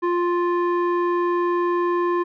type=tone with low-pass filter; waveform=square; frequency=350 Hz; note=F4; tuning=4 cents sharp; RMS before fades=-21 dBFS; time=0.02-2.24 s; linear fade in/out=20 ms; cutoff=1300 Hz; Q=2.2; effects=none